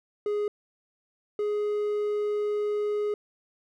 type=tone pair in turn; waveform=triangle; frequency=415.3 / 417.1 Hz; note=G#4 / G#4; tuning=0 / +7 cents; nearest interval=unison; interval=7 cents; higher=second; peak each=-23 dBFS; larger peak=neither; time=0.26-0.48 / 1.39-3.14 s; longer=second; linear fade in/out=2 ms; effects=none